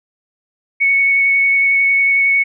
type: tone with vibrato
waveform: sine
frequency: 2217 Hz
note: C#7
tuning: in tune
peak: -10 dBFS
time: 0.8-2.44 s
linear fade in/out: 20 ms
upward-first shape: sine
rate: 11 Hz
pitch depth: 10 cents each way
effects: none